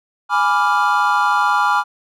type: chord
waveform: triangle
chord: G# diminished seventh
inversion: none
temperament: equal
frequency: 830.6 / 987.8 / 1174.7 / 1396.9 Hz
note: G#5 / B5 / D6 / F6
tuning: 0 / 0 / 0 / 0 cents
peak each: -17 dBFS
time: 0.29-1.84 s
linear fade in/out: 50 ms
effects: none